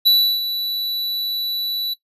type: tone with ADSR envelope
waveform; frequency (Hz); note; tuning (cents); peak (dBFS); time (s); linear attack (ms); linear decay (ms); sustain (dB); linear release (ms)
square; 3951; B7; 0; -10; 0.05-1.94; 20; 330; -11; 9
effects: noise-tail reverb RT60 0.1 s tail -17 dB re dry + resampled to 32000 Hz